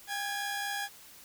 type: tone pair together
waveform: sawtooth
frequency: 804 / 1672.4 Hz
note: G5 / G#6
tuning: +44 / +12 cents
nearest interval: octave + minor second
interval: 1268 cents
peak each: -32 / -32 dBFS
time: 0.07-0.89 s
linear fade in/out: 50 ms
effects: white hiss -53 dBFS RMS until 1.24 s